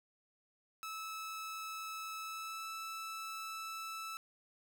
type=tone with pitch glide; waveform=sawtooth; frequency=1304 to 1315.3 Hz; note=E6 to E6; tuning=-19 to -4 cents; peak=-38 dBFS; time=0.83-4.17 s; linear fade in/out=0 ms; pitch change=+15 cents; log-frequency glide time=2.19-2.67 s; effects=none